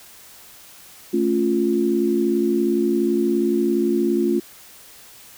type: chord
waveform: sine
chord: A augmented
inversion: none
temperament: equal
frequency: 220 / 277.2 / 349.2 Hz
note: A3 / C#4 / E#4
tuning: 0 / 0 / 0 cents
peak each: -22 / -23 / -19 dBFS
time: 1.13-4.4 s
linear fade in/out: 10 ms
effects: white hiss -45 dBFS RMS until 5.37 s